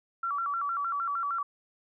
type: tone with vibrato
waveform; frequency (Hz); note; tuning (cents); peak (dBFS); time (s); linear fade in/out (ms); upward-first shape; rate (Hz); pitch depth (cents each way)
sine; 1249; D#6; +6; -28; 0.23-1.43; 5; square; 6.5; 150
effects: none